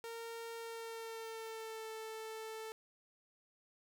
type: tone with pitch glide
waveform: sawtooth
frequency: 460 to 441.3 Hz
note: A#4 to A4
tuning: -23 to +5 cents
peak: -40 dBFS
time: 0.04-2.72 s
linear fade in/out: 0 ms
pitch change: -72 cents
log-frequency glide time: 0.56-1.91 s
effects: none